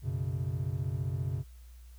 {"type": "chord", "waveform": "triangle", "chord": "F# suspended fourth", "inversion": "none", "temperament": "equal", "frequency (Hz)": [92.5, 123.47, 138.59], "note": ["F#2", "B2", "C#3"], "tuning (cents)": [0, 0, 0], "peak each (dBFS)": -33, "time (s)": [0.02, 1.44], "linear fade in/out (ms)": 50, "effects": ["added 60 Hz sine -48 dBFS peak until 1.98 s", "white hiss -65 dBFS RMS until 1.98 s"]}